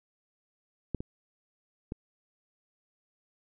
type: clicks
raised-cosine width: 3 ms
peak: -17 / -23 / -22 dBFS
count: 3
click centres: 0.947 / 1.005 / 1.921 s
effects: none